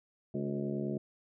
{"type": "harmonic tone with a mistuned harmonic", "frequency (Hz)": 70, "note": "C#2", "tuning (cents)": 18, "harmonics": [2, 3, 4, 5, 6, 7, 8, 9], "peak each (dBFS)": [-39, -36, -42, -38, -46, -47, -50, -45], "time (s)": [0.34, 0.98], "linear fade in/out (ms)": 5, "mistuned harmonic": 5, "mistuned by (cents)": 53, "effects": []}